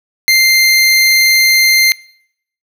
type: tone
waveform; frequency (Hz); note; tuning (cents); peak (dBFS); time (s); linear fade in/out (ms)
25% pulse; 2093; C7; 0; -3; 0.28-1.92; 0
effects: noise-tail reverb RT60 0.7 s tail -24 dB re dry